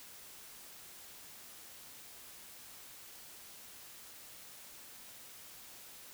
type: silence
effects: white hiss -53 dBFS RMS until 6.13 s